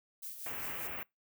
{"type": "noise with tremolo", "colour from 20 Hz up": "violet", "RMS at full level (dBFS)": -42, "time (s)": [0.22, 0.88], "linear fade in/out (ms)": 10, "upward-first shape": "triangle", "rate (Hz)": 5.2, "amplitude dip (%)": 60}
{"type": "band-stop noise", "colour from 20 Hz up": "white", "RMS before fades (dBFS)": -41, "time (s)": [0.46, 1.03], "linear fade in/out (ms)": 2, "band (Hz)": [2800, 16000], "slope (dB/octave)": 48}
{"effects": ["noise-tail reverb RT60 0.2 s tail -25 dB re dry"]}